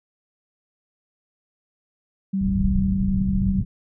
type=tone with pitch glide; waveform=sine; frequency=193.3 to 191.85 Hz; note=G3 to G3; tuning=-24 to -37 cents; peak=-20 dBFS; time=2.33-3.61 s; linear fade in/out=10 ms; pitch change=-13 cents; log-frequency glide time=2.54-3.23 s
type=low-pass noise; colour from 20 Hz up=pink; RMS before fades=-24 dBFS; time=2.41-3.65 s; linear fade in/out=10 ms; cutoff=160 Hz; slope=24 dB/octave
effects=none